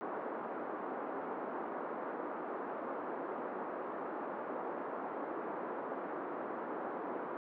pink band-pass noise, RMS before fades -41 dBFS, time 0.01-7.37 s, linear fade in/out 0 ms, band 280 to 1300 Hz, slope 24 dB/octave, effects none

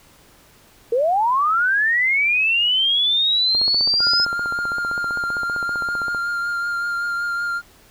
sine linear sweep, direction up, 446.9 to 5150 Hz, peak -15 dBFS, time 0.92-4.25 s, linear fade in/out 5 ms
click train, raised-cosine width 1 ms, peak -18 dBFS, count 41, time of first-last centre 3.55-6.147 s, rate 15.4 Hz
triangle tone with vibrato, 1400 Hz, F6, 4 cents sharp, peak -19 dBFS, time 3.99-7.62 s, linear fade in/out 50 ms, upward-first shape triangle, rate 5.3 Hz, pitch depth 19 cents each way
effects pink hiss -51 dBFS RMS until 7.9 s

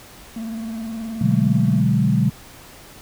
triangle tone with vibrato, 224.5 Hz, A3, 35 cents sharp, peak -24 dBFS, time 0.36-1.81 s, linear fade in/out 5 ms, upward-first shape triangle, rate 19 Hz, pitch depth 64 cents each way
sine chord, G# half-diminished seventh, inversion first, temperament equal, 123.47 / 146.83 / 185 / 207.7 Hz, B2 / D3 / F#3 / G#3, 0 / 0 / 0 / 0 cents, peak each -20 dBFS, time 1.21-2.3 s, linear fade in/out 5 ms
effects pink hiss -43 dBFS RMS until 3.01 s

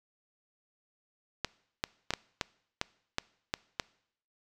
clicks, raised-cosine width 0.2 ms, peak -12 dBFS, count 9, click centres 1.447 / 1.839 / 2.106 / 2.137 / 2.412 / 2.814 / 3.184 / 3.539 / 3.798 s, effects noise-tail reverb RT60 0.7 s tail -23 dB re dry

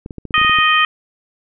clicks, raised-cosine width 3 ms, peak -16 dBFS, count 10, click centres 0.061 / 0.108 / 0.183 / 0.253 / 0.308 / 0.38 / 0.415 / 0.448 / 0.496 / 0.587 s
harmonic tone, 622.3 Hz, D#5, in tune, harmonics 2 / 3 / 4 / 5, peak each -14 / -16 / -17 / -18 dBFS, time 0.34-0.85 s, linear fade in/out 2 ms
effects none

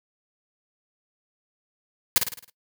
white noise with echo, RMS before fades -17 dBFS, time 2.16-2.18 s, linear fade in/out 0 ms, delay 53 ms, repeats 6, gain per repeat -6 dB, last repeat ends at 2.498 s, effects noise-tail reverb RT60 0.1 s tail -18 dB re dry

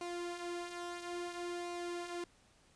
sawtooth tone with flanger, 349.2 Hz, F4, in tune, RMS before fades -42 dBFS, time 0.01-2.24 s, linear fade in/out 2 ms, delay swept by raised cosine 0.59 to 6.19 ms, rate 0.59 Hz, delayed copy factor -0.5, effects pink hiss -67 dBFS RMS until 2.75 s + resampled to 22050 Hz

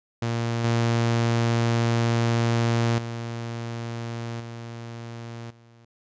sawtooth tone with level steps, 116.54 Hz, A#2, in tune, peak -20 / -16 / -26 / -31 / -47 dBFS, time 0.22-5.85 s, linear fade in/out 5 ms, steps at 0.64 / 2.98 / 4.4 / 5.5 s, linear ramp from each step 5 ms, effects resampled to 16000 Hz

